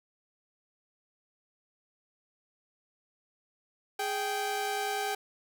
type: tone pair together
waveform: sawtooth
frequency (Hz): 415.3 / 780.1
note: G#4 / G5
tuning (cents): 0 / -9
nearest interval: major seventh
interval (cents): 1091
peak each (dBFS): -31 / -28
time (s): 3.99-5.15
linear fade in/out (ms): 5
effects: none